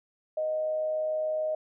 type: tone with amplitude modulation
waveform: sine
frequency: 622.3 Hz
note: D#5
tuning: in tune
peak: -25 dBFS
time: 0.37-1.55 s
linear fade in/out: 5 ms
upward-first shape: sine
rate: 127 Hz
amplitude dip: 30%
effects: none